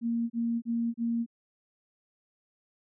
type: tone bursts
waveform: sine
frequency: 232.8 Hz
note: A#3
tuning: 2 cents flat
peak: -26 dBFS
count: 4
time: 0.01-1.263 s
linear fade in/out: 50 ms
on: 290 ms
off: 31 ms
effects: none